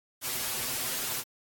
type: noise with comb filter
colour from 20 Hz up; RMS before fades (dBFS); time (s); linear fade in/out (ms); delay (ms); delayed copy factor
white; -32; 0.21-1.24; 50; 7.9; +0.95
effects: AAC 64 kbps